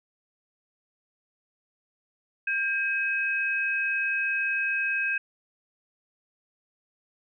sine tone pair together, 1596.2 / 2547 Hz, G6 / D#7, +31 / +40 cents, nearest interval minor sixth, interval 809 cents, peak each -27 dBFS, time 2.47-5.18 s, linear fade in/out 5 ms, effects none

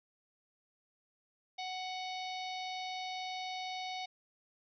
harmonic tone with a mistuned harmonic, 743 Hz, F#5, 7 cents sharp, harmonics 1 / 3 / 4 / 5 / 6 / 7 / 8, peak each -40 / -46 / -50 / -46 / -50 / -56 / -58 dBFS, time 1.58-4.06 s, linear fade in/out 10 ms, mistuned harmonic 8, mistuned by -23 cents, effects none

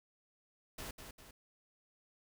pink noise with echo, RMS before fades -45 dBFS, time 0.78-0.91 s, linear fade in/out 5 ms, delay 200 ms, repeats 2, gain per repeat -6 dB, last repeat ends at 1.31 s, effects none

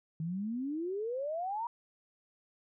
sine exponential sweep, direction up, 155 to 968 Hz, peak -33 dBFS, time 0.2-1.67 s, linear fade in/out 2 ms, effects none

